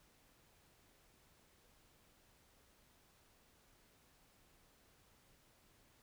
silence, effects pink hiss -70 dBFS RMS until 6.02 s

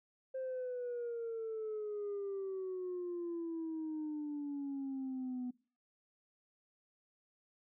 sine exponential sweep, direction down, 527 to 246.9 Hz, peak -36 dBFS, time 0.34-5.51 s, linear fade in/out 10 ms, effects noise-tail reverb RT60 0.4 s tail -22 dB re dry + tanh soft clip ceiling -35 dBFS

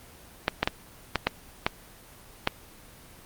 clicks, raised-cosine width 0.3 ms, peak -5 dBFS, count 7, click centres 0.481 / 0.63 / 0.675 / 1.157 / 1.27 / 1.665 / 2.474 s, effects pink hiss -50 dBFS RMS until 3.25 s + Opus 24 kbps

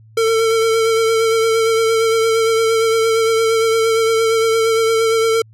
square tone with vibrato, 450 Hz, A4, 39 cents sharp, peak -13 dBFS, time 0.17-5.42 s, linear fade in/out 5 ms, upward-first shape sine, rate 8.7 Hz, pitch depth 23 cents each way, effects added 110 Hz sine -42 dBFS peak until 5.53 s + low-pass 11000 Hz 12 dB/octave

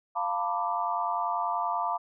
sine chord, B half-diminished seventh, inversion second, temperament equal with one note detuned, 698.5 / 897.5 / 987.8 / 1174.7 Hz, F5 / A5 / B5 / D6, 0 / +34 / 0 / 0 cents, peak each -32 dBFS, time 0.15-1.98 s, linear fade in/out 20 ms, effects none

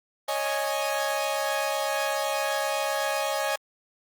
sawtooth chord, C# suspended second, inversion none, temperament equal, 554.4 / 622.3 / 830.6 Hz, C#5 / D#5 / G#5, 0 / 0 / 0 cents, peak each -26 dBFS, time 0.28-3.56 s, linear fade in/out 5 ms, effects Opus 24 kbps

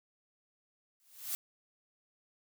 blue noise with exponential growth, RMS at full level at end -33 dBFS, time 1-1.35 s, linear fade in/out 0 ms, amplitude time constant 74 ms, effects none

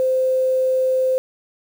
sine tone with quantisation, 518 Hz, C5, 17 cents flat, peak -15 dBFS, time 0-1.18 s, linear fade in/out 0 ms, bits 7, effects none

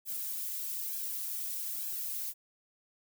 violet noise with flanger, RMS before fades -37 dBFS, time 0.05-2.34 s, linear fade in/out 50 ms, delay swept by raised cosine 1.2 to 3.5 ms, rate 1.1 Hz, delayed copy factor +0.9, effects none

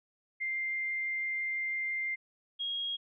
sine tone pair in turn, 2098 / 3276 Hz, C7 / G#7, +4 / -24 cents, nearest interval minor sixth, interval 772 cents, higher second, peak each -31 / -32 dBFS, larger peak first, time 0.4-2.16 / 2.59-2.97 s, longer first, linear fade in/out 20 ms, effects none

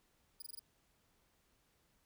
5% pulse tone bursts, 4904 Hz, D#8, 26 cents flat, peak -38 dBFS, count 5, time 0.4-0.594 s, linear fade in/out 5 ms, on 22 ms, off 21 ms, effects pink hiss -75 dBFS RMS until 2.05 s

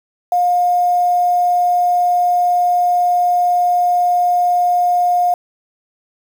sine tone with quantisation, 711 Hz, F5, 31 cents sharp, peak -11 dBFS, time 0.32-5.34 s, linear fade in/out 2 ms, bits 6, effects none

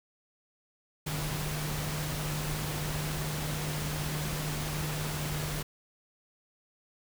sine tone in noise, 151 Hz, D3, 48 cents sharp, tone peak -34 dBFS, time 1.06-5.63 s, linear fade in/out 10 ms, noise pink, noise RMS -36 dBFS, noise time 1.06-5.63 s, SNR -1 dB, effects none

